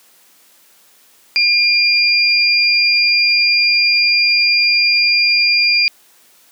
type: tone pair together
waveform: sine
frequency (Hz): 2394 / 4797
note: D7 / D8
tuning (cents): +33 / +36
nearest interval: octave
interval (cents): 1203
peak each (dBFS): -13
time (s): 1.36-5.88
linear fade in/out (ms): 0
effects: white hiss -50 dBFS RMS until 6.51 s + high-pass 200 Hz 12 dB/octave